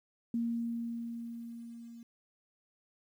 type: tone with level ramp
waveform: sine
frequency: 233.1 Hz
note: A#3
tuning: in tune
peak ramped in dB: -29 to -47 dBFS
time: 0.34-2.03 s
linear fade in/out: 2 ms
effects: 11-bit